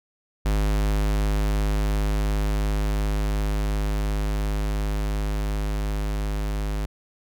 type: tone with level ramp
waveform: square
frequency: 51.4 Hz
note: G#1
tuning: 17 cents flat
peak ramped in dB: -20 to -25 dBFS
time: 0.45-6.86 s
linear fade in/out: 10 ms
effects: none